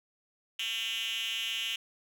5% pulse tone with high-pass filter, 226.1 Hz, A3, 47 cents sharp, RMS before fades -34 dBFS, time 0.59-1.76 s, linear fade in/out 5 ms, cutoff 3000 Hz, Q 6.8, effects none

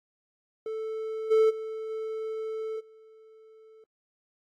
triangle tone with level steps, 440 Hz, A4, in tune, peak -29 / -16 / -31 / -29 / -49 dBFS, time 0.66-3.84 s, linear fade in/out 2 ms, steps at 1.3 / 1.49 / 1.89 / 2.79 s, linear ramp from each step 20 ms, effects AAC 48 kbps

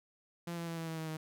sawtooth tone with pitch steps, 171 / 168.65 / 166.32 / 164.03 / 161.78 / 159.55 / 157.35 Hz, F3 / E3 / E3 / E3 / E3 / D#3 / D#3, -36 / +40 / +16 / -8 / -32 / +44 / +20 cents, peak -34 dBFS, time 0.47-1.17 s, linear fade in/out 5 ms, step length 100 ms, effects none

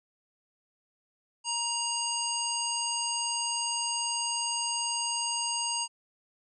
harmonic tone with a mistuned harmonic, 940 Hz, A#5, 14 cents sharp, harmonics 1 / 3 / 5 / 7 / 9, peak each -35 / -35 / -35 / -35 / -35 dBFS, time 1.44-5.88 s, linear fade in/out 50 ms, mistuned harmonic 5, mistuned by +36 cents, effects none

